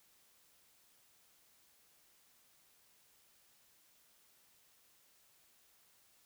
silence, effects white hiss -69 dBFS RMS until 6.25 s

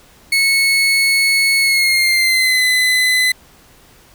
30% pulse tone with pitch glide, 2199 to 2016 Hz, C#7 to B6, -14 to +35 cents, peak -9 dBFS, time 0.32-3.32 s, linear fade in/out 5 ms, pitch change -151 cents, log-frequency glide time 1.6-2.64 s, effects pink hiss -47 dBFS RMS until 4.14 s

